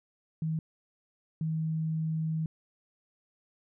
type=tone pair in turn; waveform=sine; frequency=159.2 / 159.2 Hz; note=D#3 / D#3; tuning=+40 / +40 cents; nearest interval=unison; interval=0 cents; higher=neither; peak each=-28 dBFS; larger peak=neither; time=0.42-0.59 / 1.41-2.46 s; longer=second; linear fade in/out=2 ms; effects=none